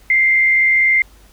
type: tone with frequency modulation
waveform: sine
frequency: 2093 Hz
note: C7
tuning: in tune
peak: -10 dBFS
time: 0.1-1.02 s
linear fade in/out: 2 ms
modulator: 75.5 Hz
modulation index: 0.56
effects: added 50 Hz sine -45 dBFS peak until 1.32 s + pink hiss -50 dBFS RMS until 1.32 s